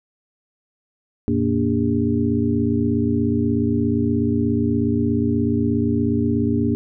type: tone cluster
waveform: sine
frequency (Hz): 89.5 / 117.4 / 235.7 / 292.5 / 403.7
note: F2 / A#2 / A#3 / D4 / G#4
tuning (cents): +43 / +13 / +19 / -7 / -49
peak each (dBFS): -26 / -25 / -20 / -22 / -26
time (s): 1.28-6.75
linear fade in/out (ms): 0
effects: none